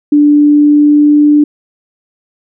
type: tone with pitch glide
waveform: sine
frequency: 293.7 to 295.7 Hz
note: D4 to D4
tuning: 0 to +12 cents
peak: -3 dBFS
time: 0.12-1.44 s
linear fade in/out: 5 ms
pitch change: +12 cents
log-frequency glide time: 0.29-1.29 s
effects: none